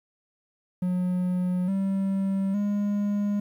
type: tone with pitch steps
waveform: triangle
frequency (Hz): 180.9 / 194 / 204.6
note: F#3 / G3 / G#3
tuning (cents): -39 / -18 / -26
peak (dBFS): -21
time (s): 0.82-3.4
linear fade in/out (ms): 5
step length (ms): 860
effects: 10-bit